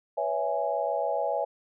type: chord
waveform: sine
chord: C# minor seventh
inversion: third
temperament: equal with one note detuned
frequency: 493.9 / 560.8 / 659.3 / 830.6 Hz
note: B4 / C#5 / E5 / G#5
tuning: 0 / +20 / 0 / 0 cents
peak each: -34 / -30 / -30 / -31 dBFS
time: 0.17-1.45 s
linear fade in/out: 10 ms
effects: none